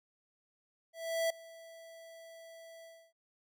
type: tone with ADSR envelope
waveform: square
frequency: 659.3 Hz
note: E5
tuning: in tune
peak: -29 dBFS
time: 0.93-3.13 s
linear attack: 370 ms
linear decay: 5 ms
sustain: -22 dB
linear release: 290 ms
effects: none